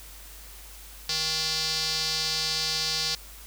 square tone with band-pass filter, 158.1 Hz, D#3, 28 cents sharp, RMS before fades -28 dBFS, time 1.09-3.15 s, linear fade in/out 2 ms, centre 4700 Hz, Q 3.8, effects added 50 Hz sine -46 dBFS peak until 3.46 s + white hiss -47 dBFS RMS until 3.46 s

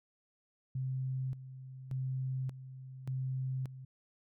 sine tone with tremolo, 130.81 Hz, C3, in tune, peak -33 dBFS, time 0.75-3.85 s, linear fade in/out 5 ms, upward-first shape square, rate 0.86 Hz, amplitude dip 75%, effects none

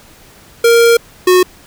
square tone pair in turn, 466.2 / 365 Hz, A#4 / F#4, 0 / -24 cents, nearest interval major third, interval 424 cents, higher first, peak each -6 dBFS, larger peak neither, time 0.64-0.97 / 1.27-1.43 s, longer first, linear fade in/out 5 ms, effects pink hiss -42 dBFS RMS until 1.66 s

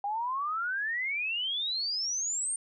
sine exponential sweep, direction up, 793 to 8940 Hz, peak -29 dBFS, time 0.04-2.56 s, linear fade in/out 2 ms, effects none

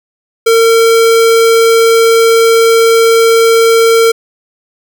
square tone, 456 Hz, A#4, 38 cents flat, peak -5 dBFS, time 0.46-4.12 s, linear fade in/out 10 ms, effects none

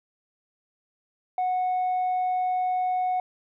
triangle tone with tanh clipping, 735 Hz, F#5, 12 cents flat, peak -23 dBFS, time 1.38-3.2 s, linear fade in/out 2 ms, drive 6 dB, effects none

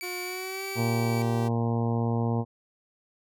sawtooth tone with tremolo, 2300 Hz, D7, 37 cents flat, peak -31 dBFS, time 0.01-1.22 s, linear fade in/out 0 ms, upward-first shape sine, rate 1.6 Hz, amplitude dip 25%
sawtooth tone with pitch glide, 360 to 388.1 Hz, F#4 to G4, -47 to -17 cents, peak -31 dBFS, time 0.02-1.49 s, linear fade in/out 20 ms, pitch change +130 cents, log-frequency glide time 0.23-0.64 s
harmonic tone, 116.54 Hz, A#2, in tune, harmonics 1 / 2 / 3 / 4 / 5 / 6 / 7 / 8 / 9, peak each -26 / -29 / -37 / -34 / -41 / -39 / -39 / -40 / -45 dBFS, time 0.75-2.45 s, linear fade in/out 50 ms
effects none

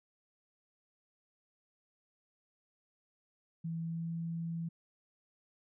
sine tone with pitch glide, 164.81 to 166.44 Hz, E3 to E3, 0 to +17 cents, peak -35 dBFS, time 3.64-4.69 s, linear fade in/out 10 ms, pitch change +17 cents, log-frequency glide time 3.81-4.11 s, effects none

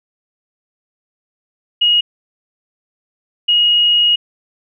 sine tone pair in turn, 2883 / 2883 Hz, F#7 / F#7, -46 / -46 cents, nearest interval unison, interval 0 cents, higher neither, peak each -9 dBFS, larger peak neither, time 1.81-2.01 / 3.48-4.16 s, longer second, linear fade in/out 10 ms, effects none

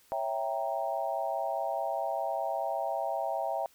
sine chord, C# diminished seventh, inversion none, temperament equal, 554.4 / 659.3 / 784 / 932.3 Hz, C#5 / E5 / G5 / Bb5, 0 / 0 / 0 / 0 cents, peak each -37 / -33 / -34 / -38 dBFS, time 0.12-3.66 s, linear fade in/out 0 ms, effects white hiss -63 dBFS RMS until 3.74 s

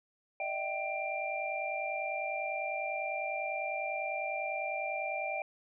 sine tone cluster, 606 / 656 / 774 / 2374 Hz, D#5 / E5 / G5 / D7, -46 / -9 / -22 / +18 cents, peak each -39 / -40 / -38 / -37 dBFS, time 0.4-5.42 s, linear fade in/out 2 ms, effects none

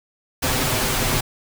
pink noise with comb filter, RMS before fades -21 dBFS, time 0.42-1.21 s, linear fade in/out 10 ms, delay 7.8 ms, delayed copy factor +0.7, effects none

